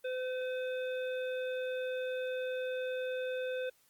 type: harmonic tone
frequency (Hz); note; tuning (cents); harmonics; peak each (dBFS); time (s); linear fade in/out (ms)
510; C5; -44; 1 / 3 / 5 / 7; -34 / -44 / -48 / -51; 0.04-3.7; 10
effects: white hiss -69 dBFS RMS until 3.89 s + Opus 24 kbps